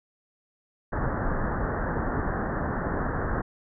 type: low-pass noise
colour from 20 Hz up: pink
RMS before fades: -28 dBFS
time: 0.92-3.42 s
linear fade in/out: 10 ms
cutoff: 1800 Hz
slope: 96 dB/octave
effects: none